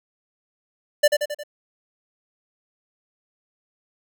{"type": "tone with echo", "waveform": "square", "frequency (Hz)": 590, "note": "D5", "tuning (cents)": 8, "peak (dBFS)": -12, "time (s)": [1.03, 1.08], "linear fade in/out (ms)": 10, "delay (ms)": 89, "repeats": 4, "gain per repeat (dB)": -5, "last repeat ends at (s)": 1.436, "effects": []}